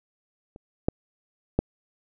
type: clicks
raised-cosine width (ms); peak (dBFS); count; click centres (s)
2; -30 / -8 / -7; 3; 0.561 / 0.885 / 1.59
effects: none